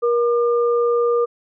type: tone pair together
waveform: sine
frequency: 474.9 / 1200 Hz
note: A#4 / D6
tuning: +32 / +37 cents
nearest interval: octave + major third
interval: 1605 cents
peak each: -15 / -24 dBFS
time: 0.02-1.26 s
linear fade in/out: 20 ms
effects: none